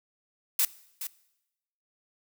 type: noise with echo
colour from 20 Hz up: blue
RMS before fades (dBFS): -24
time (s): 0.59-0.65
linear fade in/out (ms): 2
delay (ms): 420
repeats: 1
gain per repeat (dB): -11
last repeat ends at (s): 1.07
effects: noise-tail reverb RT60 0.9 s tail -20 dB re dry